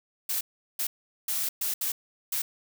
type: noise bursts at uneven times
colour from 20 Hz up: blue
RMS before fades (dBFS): -29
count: 6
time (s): 0.29-0.41 / 0.79-0.87 / 1.28-1.49 / 1.61-1.74 / 1.81-1.92 / 2.32-2.42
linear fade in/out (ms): 5
effects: none